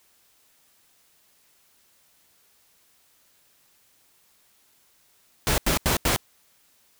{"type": "noise bursts", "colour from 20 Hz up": "pink", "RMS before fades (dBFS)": -22, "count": 4, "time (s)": [5.47, 6.162], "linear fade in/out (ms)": 0, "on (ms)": 110, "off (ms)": 84, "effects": ["white hiss -62 dBFS RMS until 6.99 s"]}